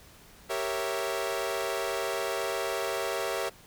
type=chord; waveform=sawtooth; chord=G diminished seventh; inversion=none; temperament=equal; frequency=392 / 466.2 / 554.4 / 659.3 Hz; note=G4 / Bb4 / Db5 / Fb5; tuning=0 / 0 / 0 / 0 cents; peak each=-31 / -31 / -31 / -31 dBFS; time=0.49-3.5 s; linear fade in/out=20 ms; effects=pink hiss -54 dBFS RMS until 3.66 s